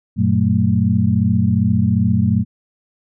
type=tone cluster; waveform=sine; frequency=96.1 / 118.7 / 186.7 / 221.5 Hz; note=G2 / A#2 / F#3 / A3; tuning=-34 / +32 / +16 / +12 cents; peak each=-18 dBFS; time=0.16-2.45 s; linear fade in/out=50 ms; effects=none